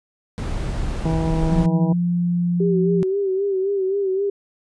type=noise; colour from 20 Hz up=brown; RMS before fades=-24 dBFS; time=0.38-1.66 s; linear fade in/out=0 ms
type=harmonic tone; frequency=161.7 Hz; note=E3; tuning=33 cents flat; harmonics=1 / 2 / 3 / 4 / 5 / 6; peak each=-20 / -26 / -30 / -32 / -34 / -36 dBFS; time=1.05-1.93 s; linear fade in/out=5 ms
type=tone; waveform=sine; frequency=174.61 Hz; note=F3; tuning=in tune; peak=-17 dBFS; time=1.52-3.03 s; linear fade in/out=0 ms
type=tone with vibrato; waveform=sine; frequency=389.2 Hz; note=G4; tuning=12 cents flat; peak=-18 dBFS; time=2.6-4.3 s; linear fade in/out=5 ms; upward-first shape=sine; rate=3.8 Hz; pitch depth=65 cents each way
effects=resampled to 22050 Hz